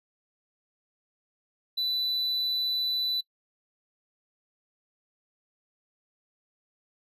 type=tone; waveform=triangle; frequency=3983 Hz; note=B7; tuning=14 cents sharp; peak=-25 dBFS; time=1.77-3.21 s; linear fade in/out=10 ms; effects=noise-tail reverb RT60 0.1 s tail -22 dB re dry + resampled to 32000 Hz